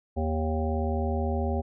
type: harmonic tone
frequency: 78.8 Hz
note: D#2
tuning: 23 cents sharp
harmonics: 1 / 3 / 5 / 7 / 9 / 10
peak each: -27 / -32 / -34 / -35 / -37 / -37 dBFS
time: 0.16-1.62 s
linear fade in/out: 20 ms
effects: none